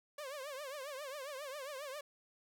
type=tone with vibrato; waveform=sawtooth; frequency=559 Hz; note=C#5; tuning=14 cents sharp; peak=-39 dBFS; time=0.18-2.01 s; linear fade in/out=5 ms; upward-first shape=triangle; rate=7.4 Hz; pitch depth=170 cents each way; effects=none